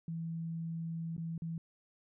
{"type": "tone with dropouts", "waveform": "sine", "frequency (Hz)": 164.81, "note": "E3", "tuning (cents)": 0, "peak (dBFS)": -36, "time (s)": [0.08, 1.58], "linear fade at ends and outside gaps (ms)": 2, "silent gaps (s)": [[1.166, 1.179], [1.379, 1.42]], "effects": []}